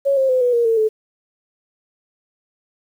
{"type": "tone with pitch steps", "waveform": "sine", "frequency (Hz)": [554.4, 532.4, 511.3, 491.1, 471.6, 452.9, 435], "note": ["C#5", "C5", "C5", "B4", "A#4", "A#4", "A4"], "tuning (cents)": [0, 30, -40, -10, 20, -50, -20], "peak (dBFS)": -13, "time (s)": [0.05, 0.89], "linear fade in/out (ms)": 20, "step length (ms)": 120, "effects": ["8-bit"]}